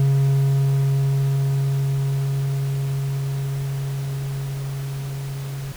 triangle tone with level ramp, 137.1 Hz, C#3, 19 cents flat, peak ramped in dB -12 to -25 dBFS, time 0-5.72 s, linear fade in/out 2 ms, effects pink hiss -40 dBFS RMS until 5.76 s

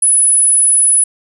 sine tone, 10120 Hz, D#9, 28 cents sharp, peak -7 dBFS, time 0.02-1.04 s, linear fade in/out 5 ms, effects none

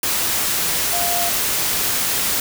sine tone in noise, 698.5 Hz, F5, in tune, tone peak -23 dBFS, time 0.93-1.29 s, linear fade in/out 2 ms, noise white, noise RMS -20 dBFS, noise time 0.03-2.4 s, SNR -6 dB, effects none

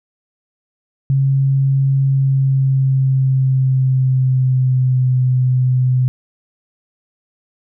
sine tone with pitch glide, 135.9 to 127.53 Hz, C#3 to C3, -34 to -44 cents, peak -11 dBFS, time 1.1-6.08 s, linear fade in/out 0 ms, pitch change -110 cents, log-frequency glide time 2.03-5.17 s, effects none

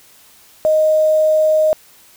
sine tone with quantisation, 622.3 Hz, D#5, in tune, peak -10 dBFS, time 0.65-1.73 s, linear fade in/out 0 ms, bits 6, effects white hiss -47 dBFS RMS until 2.16 s

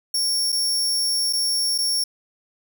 sawtooth tone with dropouts, 5490 Hz, F8, 31 cents flat, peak -17 dBFS, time 0.14-2.04 s, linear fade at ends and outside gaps 5 ms, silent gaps 0.521-0.525 / 1.328-1.332 / 1.78-1.785 s, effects 8-bit

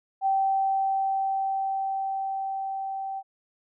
sine tone with level ramp, 776 Hz, G5, 18 cents flat, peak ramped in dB -20 to -30 dBFS, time 0.21-3.23 s, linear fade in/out 50 ms, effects none

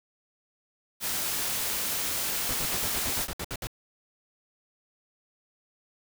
white noise, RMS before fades -30 dBFS, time 1-3.28 s, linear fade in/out 50 ms
pink noise bursts, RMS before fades -34 dBFS, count 11, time 2.49-3.671 s, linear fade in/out 2 ms, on 51 ms, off 62 ms
effects none

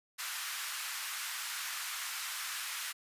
pink high-pass noise, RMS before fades -39 dBFS, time 0.18-2.93 s, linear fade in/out 20 ms, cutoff 1200 Hz, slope 24 dB/octave, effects resampled to 32000 Hz

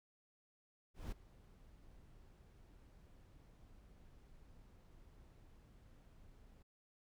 brown noise with ADSR envelope, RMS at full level -42 dBFS, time 0.94-6.63 s, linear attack 180 ms, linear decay 8 ms, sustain -20 dB, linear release 10 ms, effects none

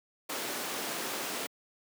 pink high-pass noise, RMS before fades -36 dBFS, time 0.29-1.47 s, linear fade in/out 10 ms, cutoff 290 Hz, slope 12 dB/octave, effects high-pass 150 Hz 12 dB/octave

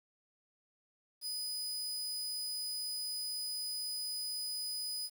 sawtooth tone, 4978 Hz, D#8, in tune, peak -34 dBFS, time 1.21-5.1 s, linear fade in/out 50 ms, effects 10-bit

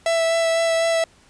45% pulse tone with vibrato, 661 Hz, E5, 5 cents sharp, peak -17 dBFS, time 0.06-1.04 s, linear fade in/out 2 ms, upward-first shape sine, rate 4 Hz, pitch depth 12 cents each way, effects pink hiss -54 dBFS RMS until 1.29 s + resampled to 22050 Hz

